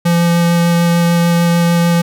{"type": "tone with vibrato", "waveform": "square", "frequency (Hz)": 171, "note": "F3", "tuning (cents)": -36, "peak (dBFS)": -10, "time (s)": [0.05, 2.02], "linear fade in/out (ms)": 10, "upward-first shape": "triangle", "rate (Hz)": 6.7, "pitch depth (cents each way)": 9, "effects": []}